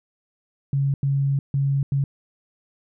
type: tone bursts at uneven times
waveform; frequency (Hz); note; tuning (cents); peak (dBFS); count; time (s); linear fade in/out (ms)
sine; 138.59; C#3; 0; -18; 4; 0.73-0.94 / 1.03-1.39 / 1.54-1.83 / 1.92-2.04; 2
effects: none